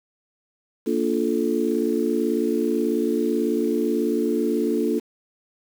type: chord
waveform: sine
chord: Bb major seventh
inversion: none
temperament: just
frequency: 233.1 / 291.4 / 349.6 / 437 Hz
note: Bb3 / D4 / F4 / A4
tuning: 0 / -13 / +2 / -12 cents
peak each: -25 dBFS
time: 0.86-5 s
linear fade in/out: 20 ms
effects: 7-bit